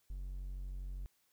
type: tone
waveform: triangle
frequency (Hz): 46.25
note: F#1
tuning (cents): 0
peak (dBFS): -38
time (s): 0.1-1.06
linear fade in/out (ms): 0
effects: white hiss -75 dBFS RMS until 1.32 s